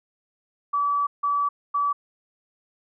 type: tone bursts at uneven times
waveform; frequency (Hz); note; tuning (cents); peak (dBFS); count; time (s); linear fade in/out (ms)
sine; 1149; D6; -38; -20; 3; 0.73-1.07 / 1.23-1.49 / 1.74-1.93; 10
effects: none